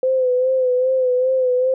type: tone with vibrato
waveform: sine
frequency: 511 Hz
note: C5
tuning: 41 cents flat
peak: -14 dBFS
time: 0.03-1.74 s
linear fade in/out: 2 ms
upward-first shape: sine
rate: 2.5 Hz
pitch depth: 44 cents each way
effects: none